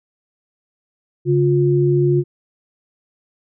sine tone pair together, 140.68 / 354.5 Hz, C#3 / F4, +26 / +26 cents, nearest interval octave + major third, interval 1600 cents, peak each -15 dBFS, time 1.25-2.24 s, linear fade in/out 50 ms, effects none

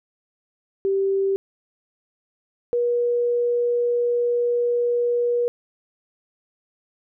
sine tone pair in turn, 390 / 480.6 Hz, G4 / B4, -9 / -47 cents, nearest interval major third, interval 362 cents, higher second, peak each -18 dBFS, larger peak neither, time 0.85-1.36 / 2.73-5.48 s, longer second, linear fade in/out 0 ms, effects none

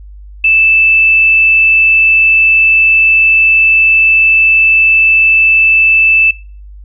sine tone, 2637 Hz, E7, in tune, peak -5 dBFS, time 0.44-6.31 s, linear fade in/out 5 ms, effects noise-tail reverb RT60 0.4 s tail -22 dB re dry + added 50 Hz sine -29 dBFS peak until 6.84 s

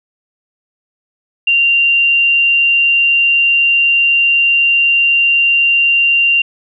sine tone, 2774 Hz, F7, 12 cents flat, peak -8 dBFS, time 1.47-6.42 s, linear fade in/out 5 ms, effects none

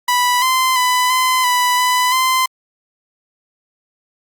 sawtooth tone with pitch steps, 986 / 1035 / 999 / 1024 / 990 / 998 / 1035 Hz, B5 / C6 / B5 / C6 / B5 / B5 / C6, -3 / -19 / +20 / -38 / +4 / +18 / -19 cents, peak -9 dBFS, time 0.08-2.46 s, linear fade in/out 5 ms, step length 340 ms, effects Opus 48 kbps

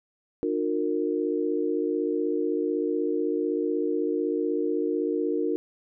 sine tone cluster, 302.3 / 358.3 / 459.6 Hz, D#4 / F4 / A#4, -50 / +44 / -25 cents, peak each -28 dBFS, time 0.43-5.56 s, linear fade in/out 0 ms, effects none

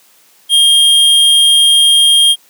square tone, 3224 Hz, G7, 48 cents sharp, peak -6 dBFS, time 0.49-2.36 s, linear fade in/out 50 ms, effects white hiss -48 dBFS RMS until 2.49 s + high-pass 200 Hz 12 dB/octave

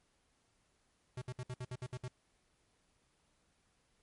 square tone bursts, 125.8 Hz, B2, 32 cents sharp, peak -40 dBFS, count 9, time 1.17-2.081 s, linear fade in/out 5 ms, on 47 ms, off 61 ms, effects pink hiss -75 dBFS RMS until 4.02 s + MP3 48 kbps

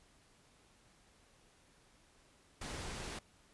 pink low-pass noise, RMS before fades -44 dBFS, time 2.61-3.19 s, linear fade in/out 5 ms, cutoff 9700 Hz, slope 12 dB/octave, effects pink hiss -67 dBFS RMS until 3.53 s + resampled to 24000 Hz

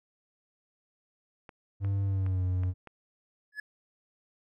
clicks, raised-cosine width 0.5 ms, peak -31 dBFS, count 5, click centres 1.492 / 1.847 / 2.264 / 2.635 / 2.873 s
triangle tone with pitch glide, 98.7 to 91.56 Hz, G2 to F#2, +12 to -18 cents, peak -24 dBFS, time 1.8-2.74 s, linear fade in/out 50 ms, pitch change -130 cents, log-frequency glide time 2.04-2.43 s
triangle tone with exponential growth, 1705 Hz, G#6, 45 cents sharp, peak -29 dBFS, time 3.52-3.6 s, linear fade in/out 5 ms, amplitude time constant 16 ms
effects none

